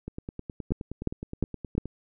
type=two click trains; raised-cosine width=3 ms; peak=-22 / -12 dBFS; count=18 / 4; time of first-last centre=0.08-1.856 / 0.72-1.78 s; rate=9.57 / 2.83 Hz; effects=none